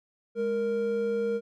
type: tone pair together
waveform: triangle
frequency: 207.7 / 465.9 Hz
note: G#3 / A#4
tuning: 0 / -1 cents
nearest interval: octave + major second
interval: 1399 cents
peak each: -32 / -24 dBFS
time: 0.35-1.41 s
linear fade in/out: 50 ms
effects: none